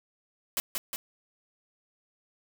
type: noise with echo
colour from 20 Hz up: white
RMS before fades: -29 dBFS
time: 0.57-0.6 s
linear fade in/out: 0 ms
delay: 180 ms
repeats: 2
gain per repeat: -3 dB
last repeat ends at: 0.96 s
effects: none